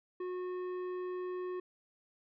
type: tone with tanh clipping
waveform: sine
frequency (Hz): 363.9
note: F#4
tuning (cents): -29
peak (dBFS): -38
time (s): 0.2-1.6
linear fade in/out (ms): 5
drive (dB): 11
effects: none